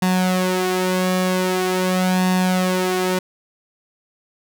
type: tone with flanger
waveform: sawtooth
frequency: 184.2 Hz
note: F#3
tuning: 7 cents flat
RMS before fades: -19 dBFS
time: 0.02-3.19 s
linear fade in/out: 5 ms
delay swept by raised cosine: 1.1 to 3.7 ms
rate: 0.44 Hz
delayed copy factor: +0.65
effects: none